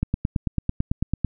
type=click train; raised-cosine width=5 ms; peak=-9 dBFS; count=12; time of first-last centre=0.03-1.247 s; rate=9.04 Hz; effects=none